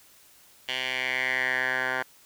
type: tone with band-pass filter sweep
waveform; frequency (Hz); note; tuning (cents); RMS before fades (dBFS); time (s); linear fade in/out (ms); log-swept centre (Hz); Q
10% pulse; 128.9; C3; -26; -28; 0.68-2.03; 10; 2800 to 1400; 4.4
effects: white hiss -56 dBFS RMS until 2.25 s